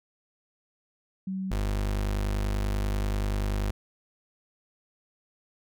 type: tone pair in turn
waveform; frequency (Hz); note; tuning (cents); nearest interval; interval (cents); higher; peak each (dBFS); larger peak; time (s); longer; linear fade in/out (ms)
sine / 35% pulse; 190 / 50.32; F#3 / G1; +46 / +46; octave + major seventh; 2300; first; -29 / -24; second; 1.27-1.51 / 1.51-3.71; second; 5
effects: none